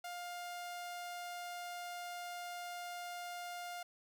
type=tone; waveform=sawtooth; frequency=705 Hz; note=F5; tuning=16 cents sharp; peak=-39 dBFS; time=0.04-3.83 s; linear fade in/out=5 ms; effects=none